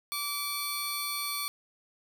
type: tone pair together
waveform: 15% pulse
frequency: 1159 / 4371 Hz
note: D6 / C#8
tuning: -23 / -25 cents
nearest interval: octave + major seventh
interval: 2298 cents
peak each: -28 dBFS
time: 0.12-1.48 s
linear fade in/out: 0 ms
effects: none

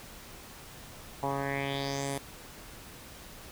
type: tone with low-pass filter sweep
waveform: 10% pulse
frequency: 138.59 Hz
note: C#3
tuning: in tune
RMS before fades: -33 dBFS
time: 1.23-2.18 s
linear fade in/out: 2 ms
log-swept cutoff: 890 to 11000 Hz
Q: 3.7
effects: pink hiss -48 dBFS RMS until 3.51 s

